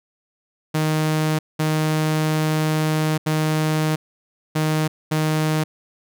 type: tone bursts at uneven times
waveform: sawtooth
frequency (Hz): 155.56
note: D#3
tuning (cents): 0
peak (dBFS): -14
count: 5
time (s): 0.74-1.39 / 1.59-3.18 / 3.26-3.96 / 4.55-4.88 / 5.11-5.64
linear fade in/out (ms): 10
effects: none